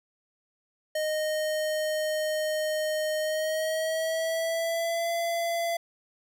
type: tone with pitch glide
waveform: square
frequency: 618 to 677.8 Hz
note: D#5 to E5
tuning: -12 to +48 cents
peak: -27 dBFS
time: 0.95-5.77 s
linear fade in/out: 5 ms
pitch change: +160 cents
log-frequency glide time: 3.19-5.1 s
effects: none